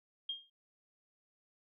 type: tone with exponential decay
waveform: sine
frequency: 3222 Hz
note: G7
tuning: 47 cents sharp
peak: -33 dBFS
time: 0.29-0.5 s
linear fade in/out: 5 ms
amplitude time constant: 45 ms
effects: none